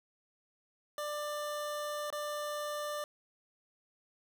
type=tone with dropouts; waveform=25% pulse; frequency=593 Hz; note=D5; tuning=17 cents sharp; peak=-32 dBFS; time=0.98-3.04 s; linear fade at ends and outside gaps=1 ms; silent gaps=2.103-2.126 s; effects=none